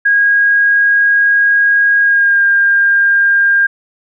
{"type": "tone with pitch glide", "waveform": "sine", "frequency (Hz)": [1638, 1605.2], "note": ["G#6", "G6"], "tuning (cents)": [-24, 41], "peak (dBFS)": -7, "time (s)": [0.05, 3.67], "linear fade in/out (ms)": 10, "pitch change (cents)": -35, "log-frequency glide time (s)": [2, 2.44], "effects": []}